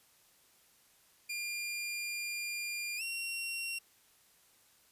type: tone with pitch glide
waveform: sawtooth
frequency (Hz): 2400 to 2741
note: D7 to F7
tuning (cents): +37 to -33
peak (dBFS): -33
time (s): 1.29-3.79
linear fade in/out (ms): 10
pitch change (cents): +230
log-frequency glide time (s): 2.97-3.02
effects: white hiss -66 dBFS RMS until 4.91 s + resampled to 32000 Hz